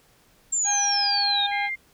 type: exponential sweep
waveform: sine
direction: down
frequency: 7459 to 3613 Hz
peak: -21 dBFS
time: 0.52-1.47 s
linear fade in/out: 10 ms
type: harmonic tone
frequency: 810 Hz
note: G#5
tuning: 43 cents flat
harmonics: 1 / 2 / 3 / 4 / 5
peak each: -26 / -32 / -36 / -38 / -40 dBFS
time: 0.64-1.7 s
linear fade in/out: 50 ms
type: tone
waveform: sine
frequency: 2100 Hz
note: C7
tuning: 6 cents sharp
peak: -26 dBFS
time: 1.51-1.76 s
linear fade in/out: 20 ms
effects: pink hiss -59 dBFS RMS until 1.93 s